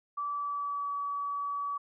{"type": "tone with pitch glide", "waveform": "sine", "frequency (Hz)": [1157, 1141.1], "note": ["D6", "C#6"], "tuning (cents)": [-26, 50], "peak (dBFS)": -31, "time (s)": [0.17, 1.78], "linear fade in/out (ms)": 10, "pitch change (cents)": -24, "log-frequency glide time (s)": [0.29, 0.92], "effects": []}